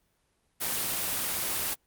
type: noise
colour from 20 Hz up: white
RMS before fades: -30 dBFS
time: 0.6-1.75 s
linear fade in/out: 20 ms
effects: pink hiss -72 dBFS RMS until 1.86 s + Opus 24 kbps